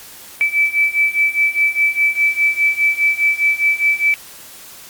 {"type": "beating tone pair", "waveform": "sine", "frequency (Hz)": [2309, 2313.9], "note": ["D7", "D7"], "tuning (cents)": [-30, -26], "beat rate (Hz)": 4.9, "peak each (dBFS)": [-17, -15], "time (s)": [0.41, 4.14], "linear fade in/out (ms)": 0, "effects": ["white hiss -38 dBFS RMS until 4.89 s", "Opus 48 kbps"]}